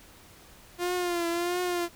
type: tone with vibrato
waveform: sawtooth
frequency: 349.2 Hz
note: F4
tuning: in tune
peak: -23 dBFS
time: 0.78-1.89 s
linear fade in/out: 50 ms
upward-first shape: triangle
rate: 1.5 Hz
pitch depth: 62 cents each way
effects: pink hiss -53 dBFS RMS until 1.95 s